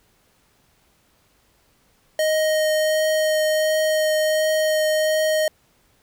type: tone with vibrato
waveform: square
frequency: 622.3 Hz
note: D#5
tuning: in tune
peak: -18 dBFS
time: 2.19-5.48 s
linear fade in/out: 2 ms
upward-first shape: triangle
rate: 1.4 Hz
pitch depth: 9 cents each way
effects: pink hiss -61 dBFS RMS until 6.02 s